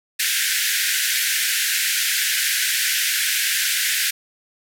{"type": "band-pass noise", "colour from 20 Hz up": "pink", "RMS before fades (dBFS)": -21, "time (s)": [0.19, 4.11], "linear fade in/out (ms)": 10, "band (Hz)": [1500, 16000], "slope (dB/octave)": 96, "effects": []}